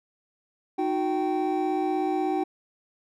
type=tone cluster; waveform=triangle; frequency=310.8 / 367.2 / 775 Hz; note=D#4 / F#4 / G5; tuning=-2 / -13 / -20 cents; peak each=-26 dBFS; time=0.78-2.44 s; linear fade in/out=10 ms; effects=none